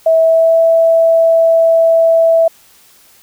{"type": "tone with pitch glide", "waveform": "sine", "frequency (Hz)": [650, 658.3], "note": ["E5", "E5"], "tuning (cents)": [-24, -3], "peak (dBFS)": -6, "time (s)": [0.06, 2.48], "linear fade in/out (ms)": 5, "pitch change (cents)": 21, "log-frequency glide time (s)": [0.19, 0.6], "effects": ["white hiss -46 dBFS RMS until 3.22 s"]}